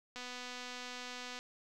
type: click train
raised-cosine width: 0.2 ms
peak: -28 dBFS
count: 306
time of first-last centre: 0.16-1.39 s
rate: 248 Hz
effects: none